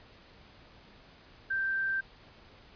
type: tone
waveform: sine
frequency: 1568 Hz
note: G6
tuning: in tune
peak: -28 dBFS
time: 1.5-2.01 s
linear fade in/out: 10 ms
effects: pink hiss -56 dBFS RMS until 2.75 s + resampled to 11025 Hz